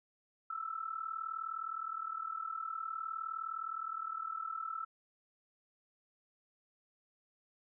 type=tone with amplitude modulation; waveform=sine; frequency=1318.5 Hz; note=E6; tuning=in tune; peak=-34 dBFS; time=0.5-4.85 s; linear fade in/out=5 ms; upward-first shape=sine; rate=39.5 Hz; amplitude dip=80%; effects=none